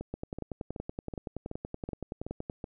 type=two click trains; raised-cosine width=2 ms; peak=-22 / -24 dBFS; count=26 / 8; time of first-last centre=0.14-2.498 / 0.01-2.642 s; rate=10.6 / 2.66 Hz; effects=none